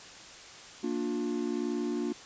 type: chord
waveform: triangle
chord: Bb major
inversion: none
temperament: equal with one note detuned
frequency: 233.1 / 293.7 / 355.7 Hz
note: Bb3 / D4 / F4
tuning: 0 / 0 / +32 cents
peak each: -32 dBFS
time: 0.83-2.13 s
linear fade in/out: 10 ms
effects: white hiss -48 dBFS RMS until 2.25 s + resampled to 16000 Hz